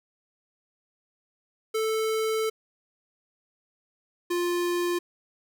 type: tone pair in turn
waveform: square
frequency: 440 / 350.3 Hz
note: A4 / F4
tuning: 0 / +5 cents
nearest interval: major third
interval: 395 cents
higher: first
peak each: -25 dBFS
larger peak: neither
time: 1.74-2.5 / 4.3-4.99 s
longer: first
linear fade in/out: 10 ms
effects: none